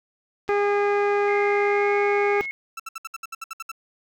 click train, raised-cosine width 0.2 ms, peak -28 dBFS, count 313, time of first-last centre 0.48-2.455 s, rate 158 Hz
harmonic tone, 407.8 Hz, G#4, 32 cents flat, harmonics 1 / 2 / 3 / 4 / 5 / 6, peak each -20 / -26 / -30 / -32 / -34 / -36 dBFS, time 0.49-2.41 s, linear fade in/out 0 ms
sine tone with pitch glide, 2100 to 2174 Hz, C7 to C#7, +6 to -34 cents, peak -28 dBFS, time 1.28-2.51 s, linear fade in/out 0 ms, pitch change +60 cents, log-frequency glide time 1.67-1.95 s
30% pulse tone bursts, 1330 Hz, E6, 15 cents sharp, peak -28 dBFS, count 11, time 2.77-3.717 s, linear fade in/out 5 ms, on 27 ms, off 65 ms
effects none

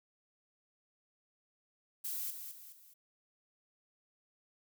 violet noise with echo, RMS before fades -39 dBFS, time 2.04-2.31 s, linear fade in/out 10 ms, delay 210 ms, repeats 3, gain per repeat -7 dB, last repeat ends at 2.94 s, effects none

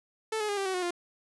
sawtooth tone with pitch steps, 439.6 / 423.2 / 407.3 / 392.1 / 377.4 / 363.3 / 349.7 Hz, A4 / G#4 / G#4 / G4 / F#4 / F#4 / F4, -2 / +33 / -34 / 0 / +34 / -32 / +2 cents, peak -25 dBFS, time 0.32-0.908 s, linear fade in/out 5 ms, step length 84 ms, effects resampled to 24000 Hz + 9-bit

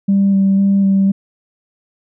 sine tone with vibrato, 196 Hz, G3, in tune, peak -8 dBFS, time 0.08-1.12 s, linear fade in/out 10 ms, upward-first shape square, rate 2 Hz, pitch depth 12 cents each way, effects tanh soft clip ceiling -6 dBFS

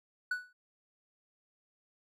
triangle tone with exponential decay, 1480 Hz, F#6, in tune, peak -26 dBFS, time 0.31-0.53 s, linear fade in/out 5 ms, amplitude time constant 46 ms, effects none

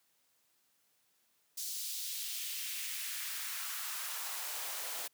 white noise with high-pass filter sweep, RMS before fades -40 dBFS, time 1.57-5.08 s, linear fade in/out 10 ms, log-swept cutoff 5000 to 540 Hz, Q 1.4, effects white hiss -74 dBFS RMS until 5.13 s + high-pass 100 Hz 12 dB/octave

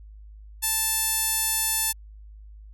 sawtooth tone with band-pass filter, 880 Hz, A5, in tune, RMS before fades -25 dBFS, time 0.62-1.93 s, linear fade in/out 20 ms, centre 11000 Hz, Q 1.6, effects added 52 Hz sine -42 dBFS peak until 2.73 s

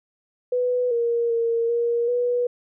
sine tone with pitch steps, 495.5 / 469.5 / 462.5 / 471.3 / 487.5 Hz, B4 / A#4 / A#4 / A#4 / B4, +6 / +12 / -14 / +19 / -23 cents, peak -19 dBFS, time 0.52-2.47 s, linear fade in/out 5 ms, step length 390 ms, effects none

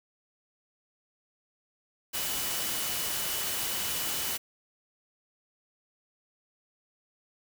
sine tone in noise, 2962 Hz, F#7, 1 cent sharp, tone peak -41 dBFS, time 2.13-4.38 s, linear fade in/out 20 ms, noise white, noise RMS -32 dBFS, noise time 2.13-4.38 s, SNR -12 dB, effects none

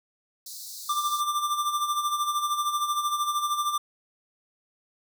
pink high-pass noise, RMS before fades -40 dBFS, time 0.46-1.21 s, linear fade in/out 5 ms, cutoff 3900 Hz, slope 96 dB/octave
square tone with tremolo, 1185 Hz, D6, 15 cents sharp, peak -23 dBFS, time 0.89-3.78 s, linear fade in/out 5 ms, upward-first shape sine, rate 13 Hz, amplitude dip 60%
effects none

